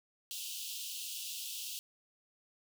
pink high-pass noise, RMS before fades -42 dBFS, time 0.31-1.79 s, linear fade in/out 0 ms, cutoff 2700 Hz, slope 96 dB/octave, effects none

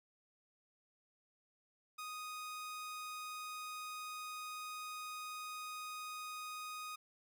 sawtooth tone, 1244.5 Hz, D#6, in tune, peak -40 dBFS, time 1.98-6.96 s, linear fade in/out 10 ms, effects none

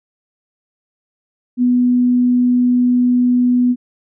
sine tone, 246.9 Hz, B3, in tune, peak -10 dBFS, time 1.57-3.76 s, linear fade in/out 50 ms, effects none

